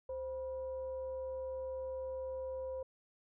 sine tone with frequency modulation, 522 Hz, C5, 4 cents flat, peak -38 dBFS, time 0.09-2.83 s, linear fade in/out 5 ms, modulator 452 Hz, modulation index 0.33, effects none

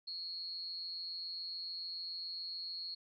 sine tone with amplitude modulation, 4300 Hz, C8, 47 cents sharp, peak -37 dBFS, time 0.07-2.95 s, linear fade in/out 10 ms, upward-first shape sine, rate 173 Hz, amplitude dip 70%, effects none

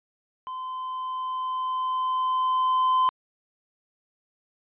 triangle tone with level ramp, 1028 Hz, C6, 31 cents flat, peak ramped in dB -30 to -16 dBFS, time 0.47-3.09 s, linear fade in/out 0 ms, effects resampled to 8000 Hz

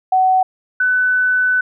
sine tone pair in turn, 750 / 1500 Hz, F#5 / F#6, +23 / +23 cents, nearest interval octave, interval 1200 cents, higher second, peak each -10 / -12 dBFS, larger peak first, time 0.12-0.43 / 0.8-1.61 s, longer second, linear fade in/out 5 ms, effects none

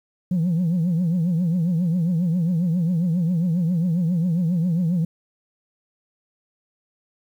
sine tone with vibrato, 171.8 Hz, F3, 28 cents flat, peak -16 dBFS, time 0.31-5.05 s, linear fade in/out 5 ms, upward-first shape triangle, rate 7.4 Hz, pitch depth 160 cents each way, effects tanh soft clip ceiling -16 dBFS + 9-bit

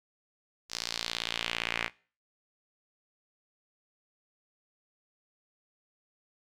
sawtooth tone with band-pass filter sweep, 57.6 Hz, A#1, 20 cents flat, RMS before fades -35 dBFS, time 0.69-1.9 s, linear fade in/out 50 ms, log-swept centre 5300 to 2200 Hz, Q 2.3, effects noise-tail reverb RT60 0.4 s tail -22 dB re dry

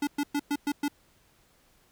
square tone bursts, 288.8 Hz, D4, 29 cents flat, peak -26 dBFS, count 6, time 0.02-0.882 s, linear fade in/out 5 ms, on 52 ms, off 110 ms, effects pink hiss -64 dBFS RMS until 1.91 s

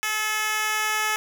10% pulse tone with high-pass filter sweep, 430 Hz, A4, 40 cents flat, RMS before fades -25 dBFS, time 0.03-1.16 s, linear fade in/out 0 ms, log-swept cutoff 1500 to 880 Hz, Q 0.71, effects none

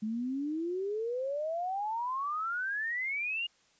sine exponential sweep, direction up, 210.2 to 2871 Hz, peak -31 dBFS, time 0.02-3.47 s, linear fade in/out 10 ms, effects white hiss -67 dBFS RMS until 3.79 s + resampled to 16000 Hz

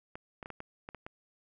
clicks, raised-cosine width 0.5 ms, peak -27 dBFS, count 8, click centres 0.155 / 0.428 / 0.459 / 0.503 / 0.604 / 0.889 / 0.947 / 1.065 s, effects none

